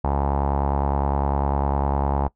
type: tone with low-pass filter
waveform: sawtooth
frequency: 69.9 Hz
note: C#2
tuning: 15 cents sharp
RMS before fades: -22 dBFS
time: 0.04-2.28 s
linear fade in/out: 5 ms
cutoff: 870 Hz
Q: 5.2
effects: noise-tail reverb RT60 0.1 s tail -21 dB re dry